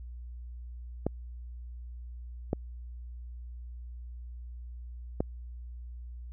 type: clicks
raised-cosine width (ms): 2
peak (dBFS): -14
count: 3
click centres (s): 1.066 / 2.531 / 5.205
effects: added 60 Hz sine -40 dBFS peak until 6.32 s